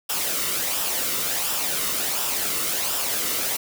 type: noise with flanger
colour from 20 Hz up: white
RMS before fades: -25 dBFS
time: 0.09-3.57 s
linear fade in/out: 10 ms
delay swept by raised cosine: 0.46 to 1.24 ms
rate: 1.4 Hz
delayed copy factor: -0.5
effects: none